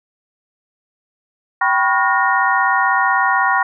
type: tone cluster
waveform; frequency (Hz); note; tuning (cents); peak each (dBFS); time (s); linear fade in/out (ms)
sine; 777 / 985 / 1101 / 1431 / 1853; G5 / B5 / C#6 / F6 / A#6; -16 / -5 / -12 / +42 / -11; -19; 1.61-3.63; 5
effects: none